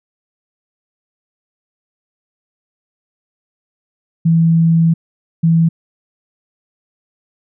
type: tone pair in turn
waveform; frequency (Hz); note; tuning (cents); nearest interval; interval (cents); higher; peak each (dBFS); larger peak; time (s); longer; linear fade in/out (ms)
sine; 164.81 / 164.81; E3 / E3; 0 / 0; unison; 0; neither; -8; neither; 4.25-4.94 / 5.43-5.69; first; 10
effects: none